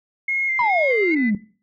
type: tone with vibrato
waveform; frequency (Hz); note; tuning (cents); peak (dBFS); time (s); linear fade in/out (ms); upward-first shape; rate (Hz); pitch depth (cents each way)
sine; 2125; C7; +26; -19; 0.28-1.15; 5; square; 2.4; 26
type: exponential sweep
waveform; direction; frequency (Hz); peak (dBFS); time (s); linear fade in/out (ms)
sine; down; 1013 to 196; -16; 0.59-1.35; 2
type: tone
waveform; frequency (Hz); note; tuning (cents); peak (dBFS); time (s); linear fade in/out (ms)
sine; 2008; B6; +28; -24; 1.15-1.31; 20
effects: noise-tail reverb RT60 0.4 s tail -17 dB re dry + tanh soft clip ceiling -9 dBFS